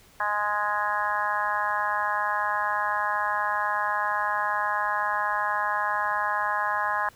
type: harmonic tone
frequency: 208.1 Hz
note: G#3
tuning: 4 cents sharp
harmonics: 3 / 4 / 5 / 6 / 7 / 8 / 9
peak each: -36 / -30 / -28 / -33 / -36 / -29 / -40 dBFS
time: 0.2-7.09 s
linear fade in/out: 2 ms
effects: pink hiss -55 dBFS RMS until 7.15 s